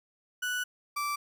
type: tone pair in turn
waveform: 35% pulse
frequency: 1480 / 1165.9 Hz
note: F#6 / D6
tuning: 0 / -13 cents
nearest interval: major third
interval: 413 cents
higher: first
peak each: -28 dBFS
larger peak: neither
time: 0.42-0.64 / 0.96-1.16 s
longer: first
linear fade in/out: 10 ms
effects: none